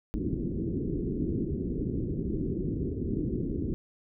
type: low-pass noise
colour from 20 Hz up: white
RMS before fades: -31 dBFS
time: 0.14-3.74 s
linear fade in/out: 0 ms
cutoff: 380 Hz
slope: 48 dB/octave
effects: none